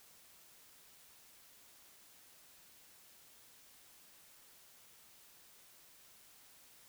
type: silence
effects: white hiss -62 dBFS RMS until 6.88 s